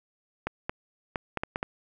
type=clicks; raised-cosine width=0.5 ms; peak=-14 dBFS; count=7; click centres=0.47 / 0.695 / 1.158 / 1.373 / 1.435 / 1.559 / 1.629 s; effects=none